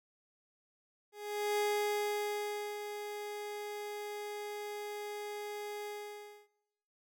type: tone with ADSR envelope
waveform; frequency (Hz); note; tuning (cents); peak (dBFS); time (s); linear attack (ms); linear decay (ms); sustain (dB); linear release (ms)
30% pulse; 415.3; G#4; 0; -27; 1.12-6.48; 460; 1200; -10; 620
effects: noise-tail reverb RT60 1.0 s tail -22 dB re dry